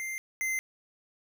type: tone pair in turn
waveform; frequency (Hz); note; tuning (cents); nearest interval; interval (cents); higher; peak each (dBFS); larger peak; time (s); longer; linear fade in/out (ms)
square; 2093 / 2073; C7 / C7; 0 / -17; unison; 17; first; -34 / -29; second; 0-0.18 / 0.41-0.59; neither; 0
effects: none